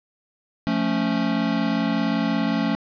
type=chord; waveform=square; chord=F augmented; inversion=none; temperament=equal; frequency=174.61 / 220 / 277.2 Hz; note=F3 / A3 / C#4; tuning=0 / 0 / 0 cents; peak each=-28 / -24 / -25 dBFS; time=0.67-2.75 s; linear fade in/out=0 ms; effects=resampled to 11025 Hz + 9-bit